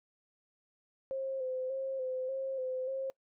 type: tone with vibrato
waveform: sine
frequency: 524 Hz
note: C5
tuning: 2 cents sharp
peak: -33 dBFS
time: 1.11-3.1 s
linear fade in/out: 0 ms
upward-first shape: square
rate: 1.7 Hz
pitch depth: 33 cents each way
effects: noise-tail reverb RT60 0.1 s tail -24 dB re dry